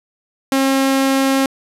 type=tone; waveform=sawtooth; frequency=269.4 Hz; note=C#4; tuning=49 cents flat; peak=-9 dBFS; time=0.52-1.46 s; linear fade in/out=2 ms; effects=resampled to 32000 Hz